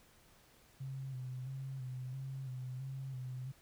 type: tone with vibrato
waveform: sine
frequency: 130.81 Hz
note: C3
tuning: in tune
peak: -40 dBFS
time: 0.8-3.52 s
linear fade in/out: 10 ms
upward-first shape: square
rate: 1.5 Hz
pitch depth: 43 cents each way
effects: pink hiss -65 dBFS RMS until 3.61 s